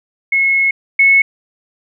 sine tone pair in turn, 2178 / 2196 Hz, C#7 / C#7, -31 / -17 cents, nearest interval unison, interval 14 cents, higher second, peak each -10 / -6 dBFS, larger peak second, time 0.32-0.71 / 0.99-1.22 s, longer first, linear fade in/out 5 ms, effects none

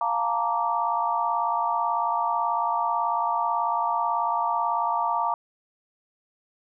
sine chord, Bb major seventh, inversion second, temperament just, 699.2 / 874.1 / 932.3 / 1165.4 Hz, F5 / A5 / Bb5 / D6, +2 / -12 / 0 / -14 cents, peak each -29 / -31 / -25 / -28 dBFS, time 0.01-5.34 s, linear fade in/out 2 ms, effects none

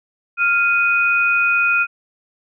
sine tone pair together, 1396.9 / 2489 Hz, F6 / D#7, 0 / 0 cents, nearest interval minor seventh, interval 1000 cents, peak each -16 dBFS, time 0.37-1.87 s, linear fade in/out 50 ms, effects none

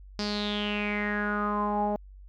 sawtooth tone with low-pass filter sweep, 207.5 Hz, G#3, 1 cent flat, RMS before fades -29 dBFS, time 0.19-1.96 s, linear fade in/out 0 ms, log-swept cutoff 5000 to 710 Hz, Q 7.6, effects added 48 Hz sine -45 dBFS peak until 2.28 s

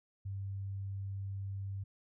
sine tone, 98 Hz, G2, in tune, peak -37 dBFS, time 0.25-1.84 s, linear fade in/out 10 ms, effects none

